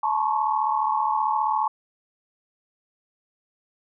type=tone cluster; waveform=sine; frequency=864 / 939 / 1072 / 1111 Hz; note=A5 / A#5 / C6 / C#6; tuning=-32 / +12 / +42 / +4 cents; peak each=-23 / -28 / -28 / -28 dBFS; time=0.03-1.68 s; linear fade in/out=5 ms; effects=none